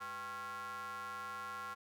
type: ring-modulated tone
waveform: square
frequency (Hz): 146.4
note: D3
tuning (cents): -5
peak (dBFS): -40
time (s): 0-1.75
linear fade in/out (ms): 20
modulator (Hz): 1230
effects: none